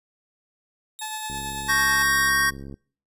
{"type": "tone", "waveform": "10% pulse", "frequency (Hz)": 3729, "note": "A#7", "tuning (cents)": 0, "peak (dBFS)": -26, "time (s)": [0.99, 2.29], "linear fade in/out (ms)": 0}
{"type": "tone with tremolo", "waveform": "sawtooth", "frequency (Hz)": 866, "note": "A5", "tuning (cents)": -28, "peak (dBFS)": -26, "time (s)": [1.01, 2.03], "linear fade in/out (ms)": 10, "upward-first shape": "sine", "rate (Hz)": 9.1, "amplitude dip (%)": 40}
{"type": "click train", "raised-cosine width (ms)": 3, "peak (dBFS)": -26, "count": 100, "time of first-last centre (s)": [1.3, 2.741], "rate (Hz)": 68.7}
{"type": "chord", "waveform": "square", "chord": "G diminished", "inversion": "second", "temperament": "equal", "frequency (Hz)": [1108.7, 1568, 1864.7], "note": ["Db6", "G6", "Bb6"], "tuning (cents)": [0, 0, 0], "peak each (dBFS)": [-26, -24, -22], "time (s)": [1.68, 2.51], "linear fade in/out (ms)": 20}
{"effects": ["noise-tail reverb RT60 0.5 s tail -26 dB re dry", "resampled to 32000 Hz"]}